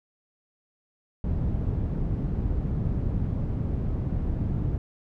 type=low-pass noise; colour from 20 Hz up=white; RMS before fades=-27 dBFS; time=1.24-4.78 s; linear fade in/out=2 ms; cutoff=130 Hz; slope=12 dB/octave; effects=none